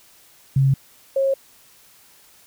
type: tone pair in turn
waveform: sine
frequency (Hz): 135.5 / 542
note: C#3 / C#5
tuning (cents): -39 / -39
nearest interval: 2 octaves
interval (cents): 2400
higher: second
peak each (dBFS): -13 / -16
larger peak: first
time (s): 0.56-0.74 / 1.16-1.34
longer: neither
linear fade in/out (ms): 5
effects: white hiss -52 dBFS RMS until 2.46 s